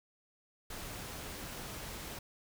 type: noise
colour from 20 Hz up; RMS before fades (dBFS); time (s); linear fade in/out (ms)
pink; -44; 0.7-2.19; 5
effects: none